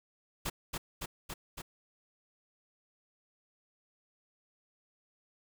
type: noise with echo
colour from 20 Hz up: pink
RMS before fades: -35 dBFS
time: 0.45-0.5 s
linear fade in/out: 10 ms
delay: 280 ms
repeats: 4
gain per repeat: -2 dB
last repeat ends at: 1.62 s
effects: none